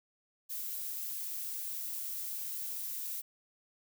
violet noise, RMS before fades -39 dBFS, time 0.49-3.22 s, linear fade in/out 20 ms, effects none

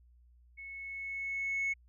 sine tone with level ramp, 2199 Hz, C#7, 14 cents flat, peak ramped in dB -44 to -27 dBFS, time 0.57-1.74 s, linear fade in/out 20 ms, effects tanh soft clip ceiling -28 dBFS + added 60 Hz sine -59 dBFS peak until 1.88 s

